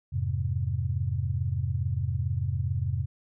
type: chord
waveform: sine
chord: F minor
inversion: none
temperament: equal with one note detuned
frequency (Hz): 86.11 / 103.83 / 130.81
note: F2 / Ab2 / C3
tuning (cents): -24 / 0 / 0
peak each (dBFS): -30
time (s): 0.12-3.06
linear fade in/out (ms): 20
effects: none